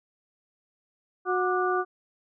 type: harmonic tone with a mistuned harmonic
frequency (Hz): 365.9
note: F#4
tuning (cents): -19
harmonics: 1 / 2 / 3 / 4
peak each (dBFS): -26 / -30 / -28 / -32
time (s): 1.25-1.85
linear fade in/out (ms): 50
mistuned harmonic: 3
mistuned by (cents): +130
effects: none